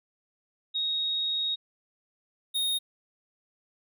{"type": "tone pair in turn", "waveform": ["sine", "square"], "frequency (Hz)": [3759, 3716], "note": ["A#7", "A#7"], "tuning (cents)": [14, -6], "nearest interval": "unison", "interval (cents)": 20, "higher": "first", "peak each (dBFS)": -26, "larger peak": "neither", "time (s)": [[0.74, 1.56], [2.54, 2.79]], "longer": "first", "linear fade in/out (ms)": 20, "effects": []}